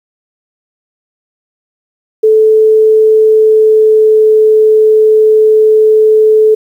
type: tone with pitch glide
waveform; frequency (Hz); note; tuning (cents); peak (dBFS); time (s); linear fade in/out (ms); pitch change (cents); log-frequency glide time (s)
sine; 436 to 433.5; A4 to A4; -16 to -26; -3; 2.23-6.55; 10; -10; 3.21-4.25
effects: 7-bit